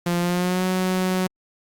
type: tone with pitch glide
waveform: sawtooth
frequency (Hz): 173.8 to 185.2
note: F3 to F#3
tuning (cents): -8 to +2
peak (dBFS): -16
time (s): 0.06-1.27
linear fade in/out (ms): 5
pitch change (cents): +110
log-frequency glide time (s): 0.19-0.65
effects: Opus 48 kbps